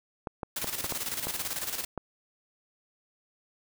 clicks, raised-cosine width 1 ms, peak -19 dBFS, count 7, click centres 0.272 / 0.432 / 0.644 / 0.844 / 0.923 / 1.27 / 1.977 s
white noise with tremolo, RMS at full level -32 dBFS, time 0.56-1.85 s, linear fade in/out 5 ms, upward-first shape square, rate 18 Hz, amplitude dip 60%
effects none

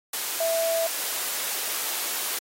sine tone in noise, 659.3 Hz, E5, in tune, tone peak -22 dBFS, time 0.4-0.87 s, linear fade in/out 5 ms, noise white, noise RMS -29 dBFS, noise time 0.13-2.39 s, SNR +4 dB, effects high-pass 400 Hz 12 dB/octave + AAC 48 kbps

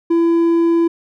sine tone with hard clipping, 335.4 Hz, E4, 30 cents sharp, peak -12 dBFS, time 0.1-0.88 s, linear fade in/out 10 ms, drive 3 dB, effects none

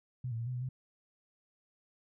sine tone with pitch steps, 126.2 / 113.8 / 116.6 / 126.5 / 123.4 / 129.2 Hz, B2 / A#2 / A#2 / B2 / B2 / C3, +38 / -41 / +1 / +42 / -1 / -21 cents, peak -34 dBFS, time 0.24-0.69 s, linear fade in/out 5 ms, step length 75 ms, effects none

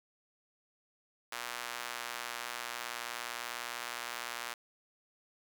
sawtooth tone with high-pass filter, 119.8 Hz, A#2, 48 cents sharp, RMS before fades -41 dBFS, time 1.32-4.54 s, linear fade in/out 5 ms, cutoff 1200 Hz, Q 0.89, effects none

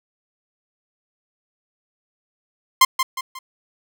sawtooth tone with echo, 1049 Hz, C6, 4 cents sharp, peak -5 dBFS, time 2.81-2.85 s, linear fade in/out 5 ms, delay 180 ms, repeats 3, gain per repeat -8 dB, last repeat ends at 3.39 s, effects none

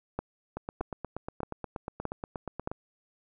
two click trains, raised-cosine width 1 ms, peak -17 / -21 dBFS, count 5 / 19, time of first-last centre 0.19-2.674 / 0.57-2.715 s, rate 1.61 / 8.39 Hz, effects none

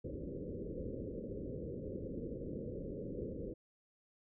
white low-pass noise, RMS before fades -43 dBFS, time 0.04-3.54 s, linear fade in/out 10 ms, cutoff 540 Hz, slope 96 dB/octave, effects none

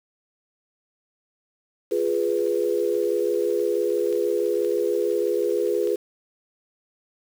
sine chord, F diminished, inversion none, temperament equal, 349.2 / 415.3 / 493.9 Hz, F4 / Ab4 / Cb5, 0 / 0 / 0 cents, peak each -26 / -23 / -25 dBFS, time 1.91-5.96 s, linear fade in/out 10 ms
clicks, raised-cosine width 0.2 ms, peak -25 dBFS, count 3, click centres 4.127 / 4.648 / 5.873 s
effects 7-bit

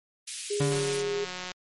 white high-pass noise, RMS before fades -35 dBFS, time 0.27-1.02 s, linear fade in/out 10 ms, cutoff 2200 Hz, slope 24 dB/octave
sine tone with vibrato, 409.5 Hz, G#4, 24 cents flat, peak -27 dBFS, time 0.5-1.25 s, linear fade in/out 10 ms, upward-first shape triangle, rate 2.7 Hz, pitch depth 12 cents each way
35% pulse tone with exponential decay, 144.2 Hz, D3, 31 cents flat, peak -21 dBFS, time 0.6-1.48 s, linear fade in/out 5 ms, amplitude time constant 190 ms
click train, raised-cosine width 0.2 ms, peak -19 dBFS, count 146, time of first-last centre 0.72-1.517 s, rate 182 Hz
effects MP3 48 kbps

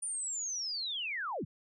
sine linear sweep, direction down, 9397 to 84.1 Hz, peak -34 dBFS, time 0.02-1.45 s, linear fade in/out 10 ms, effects none

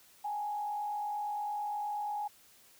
sine tone with frequency modulation, 830.6 Hz, G#5, in tune, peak -33 dBFS, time 0.24-2.28 s, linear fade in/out 10 ms, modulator 48.6 Hz, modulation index 0.47, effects white hiss -61 dBFS RMS until 2.79 s

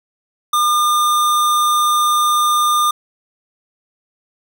square tone, 1206 Hz, D6, 46 cents sharp, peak -13 dBFS, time 0.53-2.91 s, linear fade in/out 5 ms, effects none

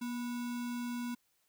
sine tone with sample-and-hold, 240.4 Hz, B3, 46 cents flat, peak -35 dBFS, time 0.01-1.15 s, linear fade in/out 10 ms, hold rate 1225 Hz, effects white hiss -75 dBFS RMS until 1.48 s

